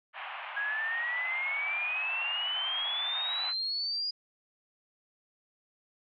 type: band-pass noise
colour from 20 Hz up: pink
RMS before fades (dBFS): -41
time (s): 0.13-3.54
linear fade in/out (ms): 50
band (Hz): 700 to 3000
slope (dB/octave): 48
type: exponential sweep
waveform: sine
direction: up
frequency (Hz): 1636 to 4905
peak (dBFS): -30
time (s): 0.56-4.11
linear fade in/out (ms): 10
effects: none